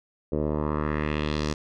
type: tone with low-pass filter sweep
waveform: 10% pulse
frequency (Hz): 75.5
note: D2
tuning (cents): +48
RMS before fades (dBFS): -27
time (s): 0.32-1.54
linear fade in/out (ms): 5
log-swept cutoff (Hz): 490 to 6100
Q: 2
effects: none